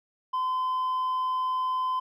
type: tone with hard clipping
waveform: triangle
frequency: 1024 Hz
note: C6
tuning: 38 cents flat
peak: -24 dBFS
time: 0.33-2 s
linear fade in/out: 10 ms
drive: 1 dB
effects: none